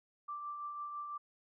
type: tone with tremolo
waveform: sine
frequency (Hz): 1174.7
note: D6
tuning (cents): 0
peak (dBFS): -38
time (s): 0.28-1.18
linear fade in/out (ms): 10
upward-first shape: triangle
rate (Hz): 6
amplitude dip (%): 40
effects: none